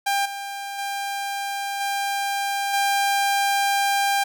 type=tone with level steps; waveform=sawtooth; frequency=797 Hz; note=G5; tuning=28 cents sharp; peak=-16 / -26 / -22 / -19 / -15 dBFS; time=0.06-4.24 s; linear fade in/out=10 ms; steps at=0.25 / 0.78 / 1.8 / 2.73 s; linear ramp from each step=10 ms; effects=none